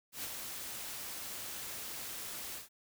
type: noise with ADSR envelope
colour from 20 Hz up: white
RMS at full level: -39 dBFS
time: 0.12-2.69 s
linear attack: 110 ms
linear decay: 45 ms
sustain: -4 dB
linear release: 140 ms
effects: none